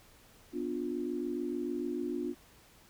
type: chord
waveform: sine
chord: B diminished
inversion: none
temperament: equal with one note detuned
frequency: 246.9 / 293.7 / 353.9 Hz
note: B3 / D4 / F4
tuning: 0 / 0 / +23 cents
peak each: -38 / -37 / -36 dBFS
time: 0.52-2.35 s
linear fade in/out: 50 ms
effects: pink hiss -60 dBFS RMS until 2.89 s